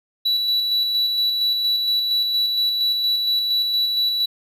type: tone with tremolo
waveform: triangle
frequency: 3938 Hz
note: B7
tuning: 6 cents flat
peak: -15 dBFS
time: 0.25-4.26 s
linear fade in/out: 10 ms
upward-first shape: square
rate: 4.3 Hz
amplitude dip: 30%
effects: none